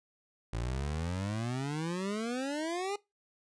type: exponential sweep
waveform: 25% pulse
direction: up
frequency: 54.7 to 415.3 Hz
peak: -29 dBFS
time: 0.53-2.96 s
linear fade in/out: 5 ms
effects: noise-tail reverb RT60 0.2 s tail -21 dB re dry + resampled to 22050 Hz